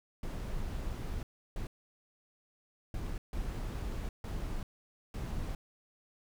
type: noise bursts at uneven times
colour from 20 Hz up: brown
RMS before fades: -37 dBFS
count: 6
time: 0.23-1.23 / 1.56-1.67 / 2.94-3.18 / 3.33-4.09 / 4.24-4.63 / 5.14-5.55 s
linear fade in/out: 2 ms
effects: none